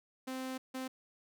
sawtooth tone bursts at uneven times, 260 Hz, C4, 11 cents flat, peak -34 dBFS, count 2, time 0.27-0.58 / 0.74-0.88 s, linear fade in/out 10 ms, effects none

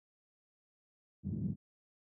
white band-pass noise, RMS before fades -37 dBFS, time 1.23-1.56 s, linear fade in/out 50 ms, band 100 to 190 Hz, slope 24 dB/octave, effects none

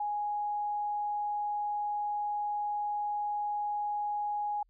sine tone, 830 Hz, G#5, 1 cent flat, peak -30 dBFS, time 0-4.63 s, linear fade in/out 5 ms, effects added 41 Hz sine -65 dBFS peak until 4.69 s

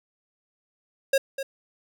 square tone with echo, 543 Hz, C#5, 36 cents flat, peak -18 dBFS, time 1.13-1.18 s, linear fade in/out 5 ms, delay 250 ms, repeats 1, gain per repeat -11 dB, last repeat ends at 1.43 s, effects none

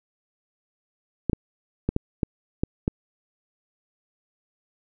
clicks, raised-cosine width 3 ms, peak -9 dBFS, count 7, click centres 1.297 / 1.332 / 1.89 / 1.964 / 2.232 / 2.635 / 2.879 s, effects none

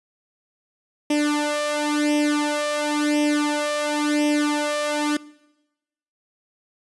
sawtooth tone with flanger, 296.6 Hz, D4, 17 cents sharp, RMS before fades -22 dBFS, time 1.1-5.17 s, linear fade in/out 5 ms, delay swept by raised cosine 0.35 to 1.65 ms, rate 0.95 Hz, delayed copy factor +0.9, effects noise-tail reverb RT60 1.0 s tail -22 dB re dry + resampled to 24000 Hz

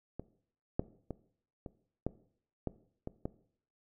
clicks, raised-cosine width 2 ms, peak -26 / -16 / -25 / -29 / -19 / -20 / -25 / -22 dBFS, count 8, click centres 0.196 / 0.795 / 1.107 / 1.662 / 2.066 / 2.673 / 3.074 / 3.255 s, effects noise-tail reverb RT60 0.6 s tail -18 dB re dry

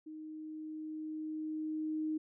sine tone with level ramp, 311.1 Hz, D#4, in tune, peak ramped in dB -44 to -32 dBFS, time 0.06-2.18 s, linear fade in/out 10 ms, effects none

